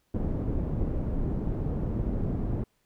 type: low-pass noise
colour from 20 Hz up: pink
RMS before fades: -29 dBFS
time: 0.14-2.64 s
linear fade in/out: 5 ms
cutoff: 340 Hz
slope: 12 dB/octave
effects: pink hiss -72 dBFS RMS until 2.85 s